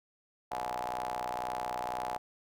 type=ring-modulated tone; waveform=sawtooth; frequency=62 Hz; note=B1; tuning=7 cents sharp; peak=-27 dBFS; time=0.51-2.18 s; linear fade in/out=10 ms; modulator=786 Hz; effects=none